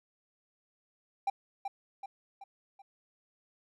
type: tone with echo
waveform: triangle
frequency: 790 Hz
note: G5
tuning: 13 cents sharp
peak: -25 dBFS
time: 1.27-1.3 s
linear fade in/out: 5 ms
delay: 380 ms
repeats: 4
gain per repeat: -6 dB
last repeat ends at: 2.82 s
effects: none